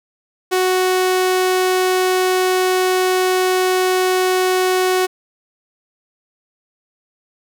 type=tone; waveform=sawtooth; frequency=370 Hz; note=F#4; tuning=in tune; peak=-10 dBFS; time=0.51-5.07 s; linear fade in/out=20 ms; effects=none